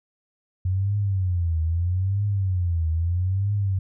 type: tone with vibrato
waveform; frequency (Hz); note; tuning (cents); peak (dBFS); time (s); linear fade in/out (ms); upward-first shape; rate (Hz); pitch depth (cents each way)
sine; 90.7; F#2; -34; -20; 0.65-3.79; 5; triangle; 0.78; 230
effects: none